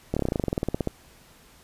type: slowing click train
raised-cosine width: 2 ms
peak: -11 dBFS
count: 18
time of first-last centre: 0.14-0.874 s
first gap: 26 ms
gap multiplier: 1.06
effects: pink hiss -54 dBFS RMS until 1.63 s + resampled to 32000 Hz